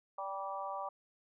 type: harmonic tone with a mistuned harmonic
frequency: 193.9 Hz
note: G3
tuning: 19 cents flat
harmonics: 3 / 4 / 5 / 6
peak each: -44 / -42 / -43 / -43 dBFS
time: 0.18-0.89 s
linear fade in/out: 5 ms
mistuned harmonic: 4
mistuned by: +21 cents
effects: none